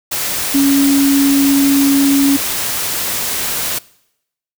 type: tone in noise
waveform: sine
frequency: 277.9 Hz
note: C#4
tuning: 4 cents sharp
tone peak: -9 dBFS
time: 0.54-2.37 s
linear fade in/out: 10 ms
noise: white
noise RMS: -19 dBFS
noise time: 0.11-3.79 s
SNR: +7 dB
effects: noise-tail reverb RT60 0.8 s tail -22 dB re dry